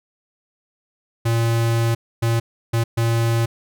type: tone bursts at uneven times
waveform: square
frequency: 115.5 Hz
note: A#2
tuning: 16 cents flat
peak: -17 dBFS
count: 4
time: 1.25-1.95 / 2.22-2.4 / 2.73-2.84 / 2.97-3.46 s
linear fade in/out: 10 ms
effects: none